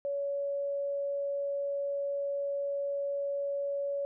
sine tone, 563 Hz, C#5, 27 cents sharp, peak -30 dBFS, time 0.05-4.05 s, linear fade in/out 0 ms, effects none

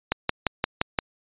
click train, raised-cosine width 0.3 ms, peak -5 dBFS, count 6, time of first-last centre 0.12-0.988 s, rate 5.76 Hz, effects resampled to 8000 Hz

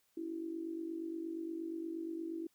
sine tone with amplitude modulation, 329.6 Hz, E4, in tune, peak -35 dBFS, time 0.17-2.47 s, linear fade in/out 5 ms, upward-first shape sine, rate 48.5 Hz, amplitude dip 70%, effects white hiss -75 dBFS RMS until 2.54 s

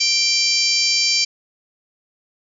harmonic tone with a mistuned harmonic, 784 Hz, G5, in tune, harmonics 3 / 4 / 5 / 6 / 7 / 8 / 9, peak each -23 / -29 / -28 / -18 / -22 / -26 / -27 dBFS, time 0-1.25 s, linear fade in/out 10 ms, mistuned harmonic 5, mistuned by +43 cents, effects none

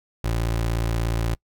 25% pulse tone, 56.8 Hz, A#1, 44 cents flat, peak -18 dBFS, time 0.24-1.35 s, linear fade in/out 5 ms, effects noise-tail reverb RT60 0.1 s tail -26 dB re dry

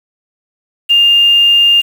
sine tone with quantisation, 2808 Hz, F7, 9 cents sharp, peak -5 dBFS, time 0.89-1.82 s, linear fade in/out 20 ms, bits 5, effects none

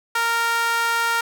sawtooth tone with high-pass filter, 463.5 Hz, A#4, 10 cents flat, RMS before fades -21 dBFS, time 0.15-1.21 s, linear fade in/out 5 ms, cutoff 1200 Hz, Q 2.9, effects none

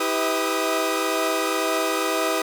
sawtooth tone cluster, 324 / 393.9 / 500 / 646 / 1238 Hz, E4 / G4 / B4 / E5 / D#6, -30 / +8 / +21 / -35 / -9 cents, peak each -24 dBFS, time 0-2.42 s, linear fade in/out 5 ms, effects none

